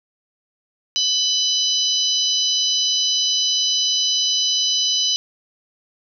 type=harmonic tone; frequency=997 Hz; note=B5; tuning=16 cents sharp; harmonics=3 / 4 / 5 / 6; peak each=-21 / -22 / -23 / -24 dBFS; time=0.96-5.16 s; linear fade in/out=0 ms; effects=none